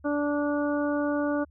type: harmonic tone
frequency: 291.4 Hz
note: D4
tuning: 13 cents flat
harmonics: 1 / 2 / 3 / 4 / 5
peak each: -26 / -29 / -38 / -37 / -36 dBFS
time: 0.04-1.45 s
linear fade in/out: 20 ms
effects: added 75 Hz sine -53 dBFS peak until 1.5 s